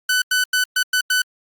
sawtooth tone bursts at uneven times, 1500 Hz, F#6, 23 cents sharp, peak -12 dBFS, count 6, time 0.09-0.22 / 0.31-0.44 / 0.53-0.64 / 0.76-0.83 / 0.93-1.01 / 1.1-1.22 s, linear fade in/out 5 ms, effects Opus 48 kbps

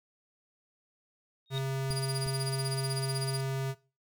sine tone with exponential growth, 3729 Hz, A#7, in tune, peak -31 dBFS, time 1.46-1.58 s, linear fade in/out 0 ms, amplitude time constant 25 ms
square tone, 134.4 Hz, C3, 47 cents sharp, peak -31 dBFS, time 1.5-3.75 s, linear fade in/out 50 ms
30% pulse tone with tremolo, 4839 Hz, D#8, 49 cents flat, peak -30 dBFS, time 1.9-3.41 s, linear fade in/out 10 ms, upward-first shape sine, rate 16 Hz, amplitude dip 100%
clicks, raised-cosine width 5 ms, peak -27 / -29 dBFS, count 2, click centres 1.905 / 2.264 s
effects noise-tail reverb RT60 0.3 s tail -18 dB re dry

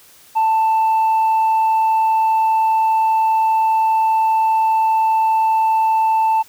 sine tone with tanh clipping, 885 Hz, A5, 10 cents sharp, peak -13 dBFS, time 0.35-6.43 s, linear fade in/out 20 ms, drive 1 dB, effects white hiss -47 dBFS RMS until 6.48 s

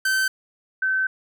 45% pulse / sine tone pair in turn, 1542 / 1534.8 Hz, G6 / G6, -29 / -37 cents, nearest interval unison, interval 8 cents, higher first, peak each -19 dBFS, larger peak neither, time 0.05-0.28 / 0.82-1.07 s, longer second, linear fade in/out 5 ms, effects none

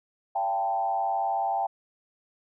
sine tone with frequency modulation, 784 Hz, G5, in tune, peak -24 dBFS, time 0.35-1.67 s, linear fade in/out 10 ms, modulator 99.2 Hz, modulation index 1, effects none

